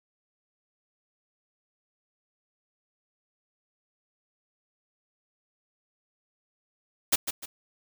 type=noise with echo; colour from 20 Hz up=white; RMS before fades=-21 dBFS; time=7.12-7.16 s; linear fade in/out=10 ms; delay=150 ms; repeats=2; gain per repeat=-9 dB; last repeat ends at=7.46 s; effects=none